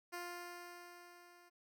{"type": "tone with level ramp", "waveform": "10% pulse", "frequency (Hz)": 350.6, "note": "F4", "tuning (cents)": 7, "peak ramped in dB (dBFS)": [-34, -54], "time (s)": [0.12, 1.5], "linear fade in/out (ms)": 20, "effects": []}